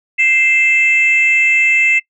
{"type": "tone pair together", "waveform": "sine", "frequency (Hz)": [2093, 2637], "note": ["C7", "E7"], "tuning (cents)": [0, 0], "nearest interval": "major third", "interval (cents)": 400, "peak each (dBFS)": -11, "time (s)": [0.18, 2], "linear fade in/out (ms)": 20, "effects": ["noise-tail reverb RT60 0.1 s tail -22 dB re dry", "tanh soft clip ceiling -3 dBFS"]}